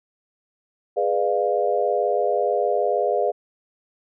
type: chord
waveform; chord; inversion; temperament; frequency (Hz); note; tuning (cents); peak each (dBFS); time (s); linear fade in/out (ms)
sine; G# diminished seventh; none; equal with one note detuned; 415.3 / 493.9 / 600.4 / 698.5; G#4 / B4 / D5 / F5; 0 / 0 / +38 / 0; -24; 0.96-3.32; 20
effects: none